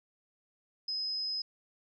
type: tone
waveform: sine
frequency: 5070 Hz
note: D#8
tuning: 32 cents sharp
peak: -32 dBFS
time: 0.88-1.42 s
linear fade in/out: 5 ms
effects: none